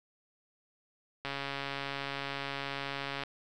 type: click train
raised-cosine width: 0.3 ms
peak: -20 dBFS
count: 277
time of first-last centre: 1.25-3.236 s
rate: 139 Hz
effects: none